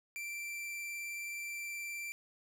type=tone with vibrato; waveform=45% pulse; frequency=2349 Hz; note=D7; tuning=in tune; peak=-39 dBFS; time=0.16-2.12 s; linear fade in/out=0 ms; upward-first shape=triangle; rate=19 Hz; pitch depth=12 cents each way; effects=none